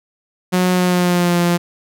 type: tone with pitch glide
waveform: sawtooth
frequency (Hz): 182 to 173.68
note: F#3 to F3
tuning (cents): -28 to -9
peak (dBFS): -9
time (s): 0.52-1.58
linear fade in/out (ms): 20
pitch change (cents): -81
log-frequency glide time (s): 0.72-1.39
effects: none